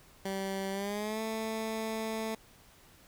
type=tone with pitch glide; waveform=15% pulse; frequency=193.7 to 221.2 Hz; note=G3 to A3; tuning=-20 to +9 cents; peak=-27 dBFS; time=0.25-2.35 s; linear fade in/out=5 ms; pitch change=+229 cents; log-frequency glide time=0.71-1.21 s; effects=pink hiss -59 dBFS RMS until 3.07 s